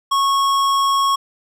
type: tone with tanh clipping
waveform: sine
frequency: 1100 Hz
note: C#6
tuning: 14 cents flat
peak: -16 dBFS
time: 0.11-1.16 s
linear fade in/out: 10 ms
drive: 17 dB
effects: none